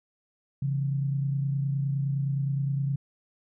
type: tone pair together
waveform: sine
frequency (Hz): 137.02 / 166.7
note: C#3 / E3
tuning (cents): -20 / +20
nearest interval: minor third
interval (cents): 340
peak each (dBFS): -25 / -35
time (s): 0.62-2.96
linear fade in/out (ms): 5
effects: none